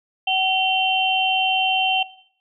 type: tone cluster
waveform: sine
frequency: 755 / 2740 / 3105 Hz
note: F#5 / F7 / G7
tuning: +35 / -34 / -17 cents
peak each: -22 dBFS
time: 0.27-2.03 s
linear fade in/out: 5 ms
effects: noise-tail reverb RT60 0.6 s tail -17 dB re dry